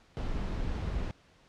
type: noise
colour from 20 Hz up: brown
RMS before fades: -33 dBFS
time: 0.17-1.11 s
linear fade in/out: 0 ms
effects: pink hiss -62 dBFS RMS until 1.48 s + low-pass 5000 Hz 12 dB/octave